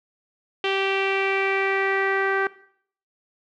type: tone with low-pass filter sweep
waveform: sawtooth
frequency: 389.1 Hz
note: G4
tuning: 13 cents flat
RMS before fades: -23 dBFS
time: 0.64-2.47 s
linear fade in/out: 2 ms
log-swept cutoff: 3000 to 1700 Hz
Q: 4.3
effects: noise-tail reverb RT60 0.6 s tail -18 dB re dry

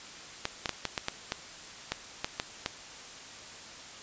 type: clicks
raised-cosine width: 0.2 ms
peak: -12 dBFS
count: 11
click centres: 0.454 / 0.658 / 0.693 / 0.853 / 0.978 / 1.084 / 1.321 / 1.92 / 2.245 / 2.399 / 2.661 s
effects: white hiss -46 dBFS RMS until 4.02 s + resampled to 16000 Hz

